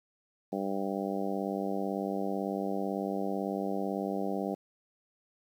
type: harmonic tone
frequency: 98 Hz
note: G2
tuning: in tune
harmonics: 2 / 3 / 4 / 5 / 6 / 7 / 8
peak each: -35 / -37 / -38 / -39 / -40 / -40 / -41 dBFS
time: 0.52-4.55 s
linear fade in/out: 10 ms
effects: 10-bit